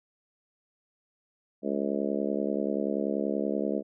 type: harmonic tone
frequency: 70.4 Hz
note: C#2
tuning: 27 cents sharp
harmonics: 3 / 4 / 5 / 6 / 7 / 8 / 9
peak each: -32 / -33 / -34 / -35 / -35 / -36 / -37 dBFS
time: 1.62-3.83 s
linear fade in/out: 50 ms
effects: none